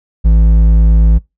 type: tone with hard clipping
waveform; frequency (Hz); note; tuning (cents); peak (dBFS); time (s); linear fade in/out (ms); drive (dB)
triangle; 54.6; A1; -13; -6; 0.24-1.19; 20; 10
effects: noise-tail reverb RT60 0.2 s tail -23 dB re dry

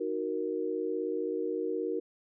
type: chord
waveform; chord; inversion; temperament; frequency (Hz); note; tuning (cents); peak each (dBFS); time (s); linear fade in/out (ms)
sine; D# minor; none; equal; 311.1 / 370 / 466.2; D#4 / F#4 / A#4; 0 / 0 / 0; -36 / -34 / -33; 0-2; 10
effects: none

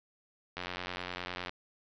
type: click train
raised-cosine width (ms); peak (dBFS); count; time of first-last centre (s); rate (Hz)
0.3; -21; 84; 0.57-1.494; 89.8
effects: resampled to 16000 Hz + 10-bit

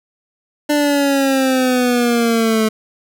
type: exponential sweep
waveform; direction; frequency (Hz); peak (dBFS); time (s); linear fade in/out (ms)
25% pulse; down; 297 to 217.1; -9; 0.69-2.69; 10
effects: none

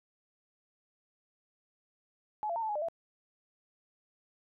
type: tone with pitch steps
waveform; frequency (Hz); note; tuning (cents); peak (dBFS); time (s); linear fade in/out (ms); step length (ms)
sine; 850 / 682 / 914 / 875 / 835 / 601 / 667; G#5 / F5 / A#5 / A5 / G#5 / D5 / E5; +40 / -41 / -34 / -10 / +9 / +40 / +20; -31; 2.43-2.885; 0; 65
effects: none

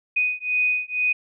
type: beating tone pair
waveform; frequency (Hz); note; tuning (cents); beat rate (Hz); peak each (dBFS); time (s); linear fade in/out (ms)
sine; 2489 / 2491.1; D#7 / D#7; 0 / +1; 2.1; -23; 0.16-1.13; 10
effects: none

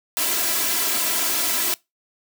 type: noise with comb filter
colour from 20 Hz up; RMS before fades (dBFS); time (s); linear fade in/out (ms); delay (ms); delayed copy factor
white; -22; 0.17-1.74; 0; 3; +0.85
effects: noise-tail reverb RT60 0.2 s tail -23 dB re dry + high-pass 150 Hz 12 dB/octave

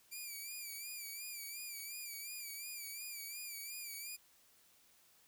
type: tone with vibrato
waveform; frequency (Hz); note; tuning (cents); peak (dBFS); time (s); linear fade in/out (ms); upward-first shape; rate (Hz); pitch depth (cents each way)
5% pulse; 2352; D7; +2; -35; 0.11-4.17; 20; sine; 2.8; 76
effects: white hiss -68 dBFS RMS until 5.27 s

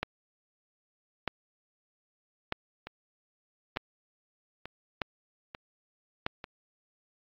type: two click trains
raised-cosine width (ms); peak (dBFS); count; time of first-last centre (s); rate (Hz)
0.3; -13 / -23; 6 / 5; 0.03-6.264 / 2.87-6.441; 0.802 / 1.12
effects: low-pass 4000 Hz 12 dB/octave + AAC 32 kbps

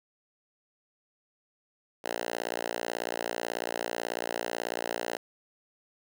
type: tone with high-pass filter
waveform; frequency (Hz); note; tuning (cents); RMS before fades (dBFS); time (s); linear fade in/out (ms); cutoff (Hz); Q
5% pulse; 58.2; A#1; -2; -34; 2.04-5.17; 5; 500; 0.95
effects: none

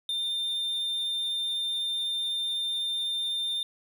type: tone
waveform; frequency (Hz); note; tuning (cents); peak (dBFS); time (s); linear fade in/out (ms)
triangle; 3604; A7; +41; -26; 0.09-3.63; 2
effects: 10-bit

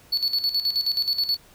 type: tone with tremolo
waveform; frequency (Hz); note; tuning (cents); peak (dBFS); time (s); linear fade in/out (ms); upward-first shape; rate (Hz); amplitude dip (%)
triangle; 4435; C#8; 0; -18; 0.12-1.37; 10; square; 9.4; 70
effects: pink hiss -53 dBFS RMS until 1.54 s

